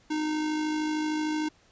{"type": "tone with amplitude modulation", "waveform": "square", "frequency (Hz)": 307.5, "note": "D#4", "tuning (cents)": -20, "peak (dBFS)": -26, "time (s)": [0.1, 1.49], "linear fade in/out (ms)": 10, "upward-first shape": "sine", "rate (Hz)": 53.2, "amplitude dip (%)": 30, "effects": ["pink hiss -61 dBFS RMS until 1.71 s", "resampled to 16000 Hz"]}